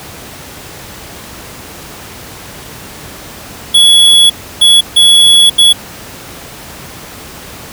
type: tone bursts at uneven times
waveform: square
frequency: 3379 Hz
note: G#7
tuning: 29 cents sharp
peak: -3 dBFS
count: 4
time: 3.74-4.3 / 4.61-4.81 / 4.96-5.5 / 5.58-5.73 s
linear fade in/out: 10 ms
effects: pink hiss -29 dBFS RMS until 7.72 s + high-pass 60 Hz 12 dB/octave